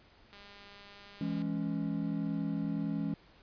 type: click train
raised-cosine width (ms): 0.2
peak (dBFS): -36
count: 221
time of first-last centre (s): 0.33-1.419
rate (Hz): 202
type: chord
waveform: triangle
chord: C# minor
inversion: first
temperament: just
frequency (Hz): 166.31 / 207.9 / 277.2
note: E3 / G#3 / C#4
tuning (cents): +16 / +2 / 0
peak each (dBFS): -34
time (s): 1.21-3.14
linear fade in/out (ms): 2
effects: pink hiss -61 dBFS RMS until 3.42 s + resampled to 11025 Hz